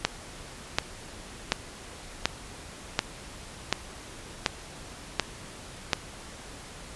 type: click train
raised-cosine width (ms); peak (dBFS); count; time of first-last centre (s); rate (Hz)
0.2; -4; 9; 0.05-5.932; 1.36
effects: pink hiss -44 dBFS RMS until 6.95 s + resampled to 24000 Hz